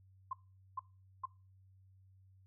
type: tone bursts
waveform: sine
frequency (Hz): 1046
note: C6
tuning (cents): -1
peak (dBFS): -36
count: 3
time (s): 0.31-1.256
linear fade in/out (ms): 5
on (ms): 22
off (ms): 440
effects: noise-tail reverb RT60 0.3 s tail -19 dB re dry + added 95 Hz sine -61 dBFS peak until 2.46 s